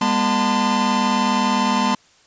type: tone cluster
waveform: 45% pulse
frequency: 203.3 / 243 / 891 / 1029 Hz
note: G#3 / B3 / A5 / C6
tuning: -37 / -28 / +22 / -29 cents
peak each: -22 dBFS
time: 0.01-1.95 s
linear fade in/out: 5 ms
effects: white hiss -54 dBFS RMS until 2.26 s + resampled to 16000 Hz